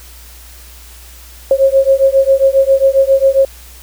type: beating tone pair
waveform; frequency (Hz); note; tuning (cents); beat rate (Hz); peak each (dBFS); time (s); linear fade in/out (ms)
sine; 537 / 544.4; C5 / C#5; +45 / -31; 7.4; -10; 1.51-3.45; 2
effects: added 60 Hz sine -36 dBFS peak until 3.82 s + white hiss -39 dBFS RMS until 3.82 s